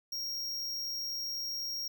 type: tone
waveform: square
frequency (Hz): 5588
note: F8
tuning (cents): 0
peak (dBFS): -35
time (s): 0.12-1.88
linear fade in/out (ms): 5
effects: none